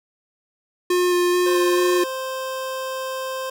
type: tone with vibrato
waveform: square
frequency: 356.3 Hz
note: F4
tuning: 35 cents sharp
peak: -17 dBFS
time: 0.9-2.04 s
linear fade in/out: 5 ms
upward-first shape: square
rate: 2.3 Hz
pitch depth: 9 cents each way
type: tone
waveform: 25% pulse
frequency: 523.3 Hz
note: C5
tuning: in tune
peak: -22 dBFS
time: 1.46-3.5 s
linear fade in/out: 5 ms
effects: none